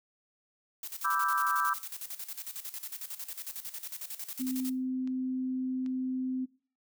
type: noise with tremolo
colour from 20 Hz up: blue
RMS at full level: -39 dBFS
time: 0.83-4.7 s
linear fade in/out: 2 ms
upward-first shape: square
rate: 11 Hz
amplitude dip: 75%
type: chord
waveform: sine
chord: E minor seventh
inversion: second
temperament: equal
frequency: 987.8 / 1174.7 / 1318.5 / 1568 Hz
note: B5 / D6 / E6 / G6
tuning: 0 / 0 / 0 / 0 cents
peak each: -35 / -30 / -31 / -33 dBFS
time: 1.04-1.74 s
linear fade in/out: 10 ms
type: click train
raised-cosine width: 0.2 ms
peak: -35 dBFS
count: 4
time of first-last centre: 3.5-5.862 s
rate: 1.27 Hz
type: tone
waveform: sine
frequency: 257.8 Hz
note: C4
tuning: 26 cents flat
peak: -30 dBFS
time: 4.39-6.46 s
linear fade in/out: 20 ms
effects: noise-tail reverb RT60 0.4 s tail -19 dB re dry